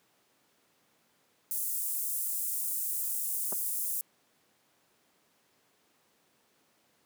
pink high-pass noise, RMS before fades -33 dBFS, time 1.51-4.01 s, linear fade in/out 0 ms, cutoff 9200 Hz, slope 24 dB/octave
clicks, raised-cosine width 1 ms, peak -25 dBFS, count 2, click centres 3.524 / 3.529 s
effects pink hiss -69 dBFS RMS until 7.05 s + high-pass 200 Hz 12 dB/octave

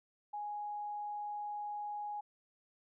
sine tone, 830.6 Hz, G#5, in tune, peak -38 dBFS, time 0.33-2.21 s, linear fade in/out 10 ms, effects none

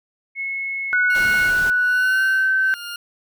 sine tone, 2185 Hz, C#7, 26 cents flat, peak -23 dBFS, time 0.35-1.51 s, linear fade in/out 50 ms
sine tone with pitch glide, 1480 to 1542 Hz, F#6 to G6, 0 to -29 cents, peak -15 dBFS, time 0.93-2.74 s, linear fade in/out 0 ms, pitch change +71 cents, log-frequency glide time 1.88-2.23 s
20% pulse tone with tremolo, 1412 Hz, F6, 19 cents sharp, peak -23 dBFS, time 1.1-2.96 s, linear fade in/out 2 ms, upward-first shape sine, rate 1.2 Hz, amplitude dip 90%
pink noise, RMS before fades -32 dBFS, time 1.15-1.7 s, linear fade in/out 0 ms
effects none

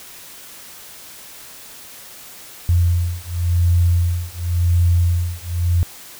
sine beating tone pair, 86.3 / 87.22 Hz, F2 / F2, -20 / -2 cents, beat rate 0.92 Hz, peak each -17 dBFS, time 2.69-5.83 s, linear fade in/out 0 ms, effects white hiss -39 dBFS RMS until 6.19 s

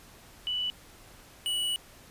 sine / square tone pair in turn, 2967 / 2943 Hz, F#7 / F#7, +4 / -10 cents, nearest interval unison, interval 14 cents, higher first, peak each -28 dBFS, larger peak neither, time 0.47-0.7 / 1.46-1.76 s, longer second, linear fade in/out 0 ms, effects pink hiss -53 dBFS RMS until 2.1 s + resampled to 32000 Hz

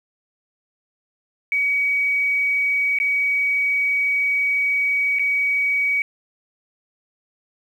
sine tone with dropouts, 2263 Hz, C#7, 35 cents sharp, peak -17 dBFS, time 1.52-6.02 s, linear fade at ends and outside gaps 1 ms, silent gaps 2.987-3 / 5.187-5.194 s, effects 8-bit

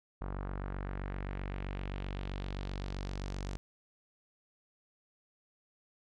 sawtooth tone with low-pass filter sweep, 47.7 Hz, G1, 47 cents flat, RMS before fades -39 dBFS, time 0.21-3.57 s, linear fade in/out 0 ms, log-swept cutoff 1200 to 6600 Hz, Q 1.7, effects none

